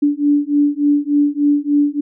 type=beating tone pair; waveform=sine; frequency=288.7 / 292.1 Hz; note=D4 / D4; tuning=-30 / -9 cents; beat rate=3.4 Hz; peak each=-15 dBFS; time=0.02-2.01 s; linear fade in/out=10 ms; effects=none